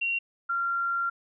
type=tone pair in turn; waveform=sine; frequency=2749 / 1380.1 Hz; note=F7 / F6; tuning=-28 / -21 cents; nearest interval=octave; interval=1193 cents; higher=first; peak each=-25 dBFS; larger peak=neither; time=0.01-0.19 / 0.49-1.1 s; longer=second; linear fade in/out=10 ms; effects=none